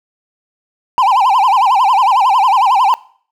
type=tone with vibrato; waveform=triangle; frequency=895 Hz; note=A5; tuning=29 cents sharp; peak=-6 dBFS; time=0.98-2.94 s; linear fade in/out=0 ms; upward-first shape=sine; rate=11 Hz; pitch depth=270 cents each way; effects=noise-tail reverb RT60 0.5 s tail -21 dB re dry